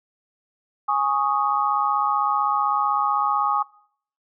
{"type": "chord", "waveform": "sine", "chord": "Ab suspended fourth", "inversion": "none", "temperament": "equal", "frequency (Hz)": [830.6, 1108.7, 1244.5], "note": ["Ab5", "Db6", "Eb6"], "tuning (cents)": [0, 0, 0], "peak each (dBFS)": -23, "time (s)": [0.88, 3.63], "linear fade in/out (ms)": 10, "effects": ["noise-tail reverb RT60 0.6 s tail -22 dB re dry"]}